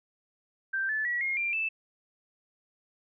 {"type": "tone with pitch steps", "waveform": "sine", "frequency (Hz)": [1568, 1739.8, 1930.4, 2142, 2377, 2637], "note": ["G6", "A6", "B6", "C7", "D7", "E7"], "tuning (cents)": [0, -20, -40, 40, 20, 0], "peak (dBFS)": -27, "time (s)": [0.73, 1.69], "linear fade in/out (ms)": 10, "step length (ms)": 160, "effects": []}